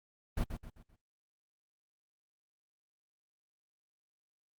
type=noise with echo; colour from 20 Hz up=brown; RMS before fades=-31 dBFS; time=0.37-0.44 s; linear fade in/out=5 ms; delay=130 ms; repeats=4; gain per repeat=-8 dB; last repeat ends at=0.96 s; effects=Opus 32 kbps